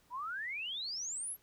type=exponential sweep; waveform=sine; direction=up; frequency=932.3 to 11910 Hz; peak=-37 dBFS; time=0.1-1.37 s; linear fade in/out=50 ms; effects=pink hiss -69 dBFS RMS until 1.42 s